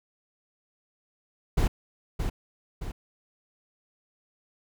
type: noise with echo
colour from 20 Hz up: brown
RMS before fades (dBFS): -22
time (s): 1.57-1.68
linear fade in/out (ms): 10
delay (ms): 620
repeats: 2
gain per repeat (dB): -6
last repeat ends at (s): 2.92
effects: none